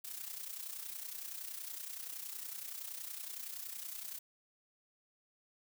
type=noise with amplitude modulation; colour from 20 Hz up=blue; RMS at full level=-42 dBFS; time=0.04-4.19 s; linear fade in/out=10 ms; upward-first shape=sine; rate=30.7 Hz; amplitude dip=65%; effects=none